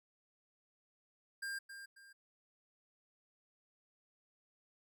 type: tone with echo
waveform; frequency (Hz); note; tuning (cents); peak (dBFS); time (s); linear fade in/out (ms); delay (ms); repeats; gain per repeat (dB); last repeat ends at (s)
square; 1600; G6; +35; -40; 1.42-1.59; 10; 270; 2; -9; 2.13
effects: none